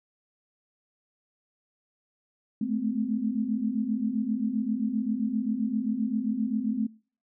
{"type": "tone cluster", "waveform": "sine", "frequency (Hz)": [213.3, 220.9, 258.3], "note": ["G#3", "A3", "C4"], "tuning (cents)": [46, 7, -22], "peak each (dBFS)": -30, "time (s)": [2.61, 6.87], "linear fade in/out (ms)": 5, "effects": ["noise-tail reverb RT60 0.4 s tail -22 dB re dry"]}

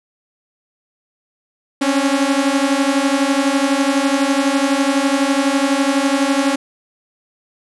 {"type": "beating tone pair", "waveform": "sawtooth", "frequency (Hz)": [270.2, 282.2], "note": ["C#4", "C#4"], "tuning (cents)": [-44, 31], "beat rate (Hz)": 12, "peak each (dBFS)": -13, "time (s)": [1.81, 6.56], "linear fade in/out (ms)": 10, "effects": ["resampled to 24000 Hz", "7-bit"]}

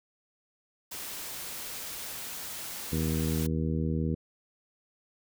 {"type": "noise", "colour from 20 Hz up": "white", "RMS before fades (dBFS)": -39, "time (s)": [0.91, 3.47], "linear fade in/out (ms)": 10}
{"type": "harmonic tone", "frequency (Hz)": 79.5, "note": "D#2", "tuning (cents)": 38, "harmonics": [1, 2, 3, 4, 5, 6], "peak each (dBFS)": [-32, -30, -33, -37, -40, -40], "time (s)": [2.92, 4.15], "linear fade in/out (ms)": 5}
{"effects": []}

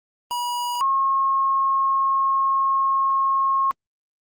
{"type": "tone pair in turn", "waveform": ["square", "sine"], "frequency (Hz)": [968, 1082.2], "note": ["B5", "C#6"], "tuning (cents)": [-35, -42], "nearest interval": "major second", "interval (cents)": 193, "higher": "second", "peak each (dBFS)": [-24, -17], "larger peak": "second", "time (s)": [[0.31, 0.81], [0.81, 3.71]], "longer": "second", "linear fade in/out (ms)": 0, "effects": ["Opus 24 kbps"]}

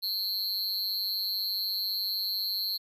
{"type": "tone with amplitude modulation", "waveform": "square", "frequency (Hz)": 4249, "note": "C8", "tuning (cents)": 26, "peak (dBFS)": -25, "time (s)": [0.02, 2.78], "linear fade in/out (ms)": 20, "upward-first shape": "sine", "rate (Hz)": 196, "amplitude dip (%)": 100, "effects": []}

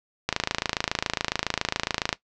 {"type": "click train", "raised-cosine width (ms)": 0.2, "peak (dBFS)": -5, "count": 51, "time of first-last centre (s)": [0.29, 2.128], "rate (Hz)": 27.2, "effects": ["noise-tail reverb RT60 0.1 s tail -17 dB re dry", "low-pass 7000 Hz 12 dB/octave"]}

